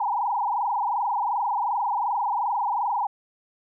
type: tone with frequency modulation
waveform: sine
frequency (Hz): 892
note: A5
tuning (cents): +23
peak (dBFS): -22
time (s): 0-3.07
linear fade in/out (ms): 5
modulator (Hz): 22.7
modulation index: 4.3
effects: none